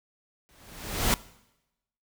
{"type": "noise with exponential growth", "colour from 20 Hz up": "pink", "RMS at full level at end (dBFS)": -21, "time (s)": [0.49, 1.14], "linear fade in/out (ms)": 0, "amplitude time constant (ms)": 140, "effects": ["noise-tail reverb RT60 0.9 s tail -20 dB re dry"]}